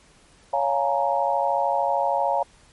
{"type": "chord", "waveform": "sine", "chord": "Bb minor seventh", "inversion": "first", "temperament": "just", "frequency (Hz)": [559.4, 699.2, 839.1, 932.3], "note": ["Db5", "F5", "Ab5", "Bb5"], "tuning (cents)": [16, 2, 18, 0], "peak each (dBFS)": -25, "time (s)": [0.53, 2.43], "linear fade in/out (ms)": 5, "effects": ["pink hiss -55 dBFS RMS until 2.72 s", "MP3 48 kbps"]}